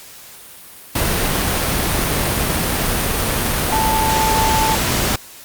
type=tone in noise; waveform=sine; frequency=880 Hz; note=A5; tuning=in tune; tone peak=-16 dBFS; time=3.72-4.75 s; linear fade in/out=5 ms; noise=pink; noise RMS=-18 dBFS; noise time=0.95-5.16 s; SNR=-1 dB; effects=white hiss -39 dBFS RMS until 5.44 s + Opus 48 kbps